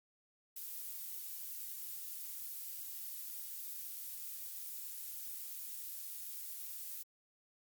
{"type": "noise", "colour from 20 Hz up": "violet", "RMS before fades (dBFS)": -45, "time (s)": [0.56, 7.03], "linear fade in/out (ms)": 5, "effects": ["Opus 48 kbps"]}